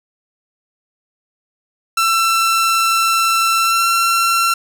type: tone with pitch glide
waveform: sawtooth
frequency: 1341 to 1357.4 Hz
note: E6 to F6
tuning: +29 to -50 cents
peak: -9 dBFS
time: 1.97-4.54 s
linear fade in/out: 5 ms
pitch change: +21 cents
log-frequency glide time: 3.59-3.86 s
effects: none